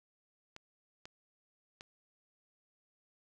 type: clicks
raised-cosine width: 0.2 ms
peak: -30 dBFS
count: 3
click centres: 0.564 / 1.055 / 1.809 s
effects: none